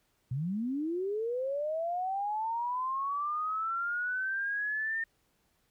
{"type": "linear sweep", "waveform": "sine", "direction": "up", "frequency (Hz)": [118.6, 1823], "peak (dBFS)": -30, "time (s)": [0.31, 5.04], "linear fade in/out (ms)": 5, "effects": ["pink hiss -73 dBFS RMS until 5.7 s"]}